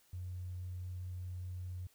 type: tone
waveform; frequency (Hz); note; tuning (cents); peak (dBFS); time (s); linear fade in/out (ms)
triangle; 90.5; F#2; -38; -36; 0.13-1.87; 5
effects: tanh soft clip ceiling -38 dBFS + white hiss -69 dBFS RMS until 1.94 s